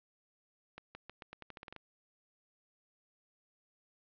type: accelerating click train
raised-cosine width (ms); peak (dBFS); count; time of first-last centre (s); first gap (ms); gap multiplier
0.3; -30; 12; 0.78-1.763; 170; 0.86
effects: low-pass 4000 Hz 12 dB/octave

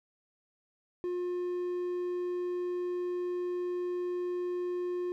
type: tone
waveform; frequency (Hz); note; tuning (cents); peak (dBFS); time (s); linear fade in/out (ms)
triangle; 356.5; F4; +36; -29; 1.04-5.12; 0
effects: none

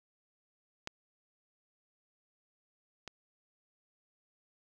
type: clicks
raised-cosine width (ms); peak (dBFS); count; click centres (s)
0.2; -20 / -25; 2; 0.874 / 3.077
effects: none

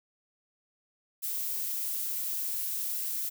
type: noise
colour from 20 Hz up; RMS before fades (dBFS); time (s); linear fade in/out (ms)
violet; -33; 1.22-3.3; 20
effects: none

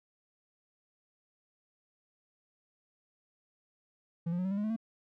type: tone with pitch steps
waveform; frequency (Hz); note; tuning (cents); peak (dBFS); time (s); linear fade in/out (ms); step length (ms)
triangle; 168.1 / 175.34 / 182.89 / 190.77 / 198.98 / 207.6 / 216.5 / 225.8; E3 / F3 / F#3 / G3 / G3 / G#3 / A3 / A3; +34 / +7 / -20 / -47 / +26 / 0 / -28 / +45; -28; 4.26-4.764; 10; 63
effects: none

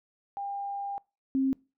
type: tone pair in turn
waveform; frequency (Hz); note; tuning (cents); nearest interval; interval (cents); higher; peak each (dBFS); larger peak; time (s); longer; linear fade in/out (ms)
sine; 800 / 267; G5 / C4; +35 / +35; octave + perfect fifth; 1900; first; -32 / -23; second; 0.37-0.98 / 1.35-1.53; first; 0
effects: noise-tail reverb RT60 0.3 s tail -25 dB re dry

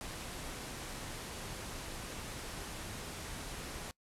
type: low-pass noise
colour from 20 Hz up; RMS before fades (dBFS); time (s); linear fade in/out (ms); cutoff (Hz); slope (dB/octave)
pink; -44; 0.01-3.91; 0; 12000; 48
effects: noise-tail reverb RT60 0.1 s tail -23 dB re dry

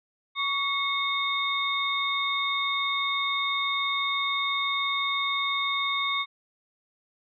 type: tone cluster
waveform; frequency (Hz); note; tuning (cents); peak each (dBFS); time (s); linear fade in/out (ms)
sine; 1125 / 2183 / 3663; C#6 / C#7 / A#7; +25 / -27 / -31; -29; 0.35-6.26; 50
effects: none

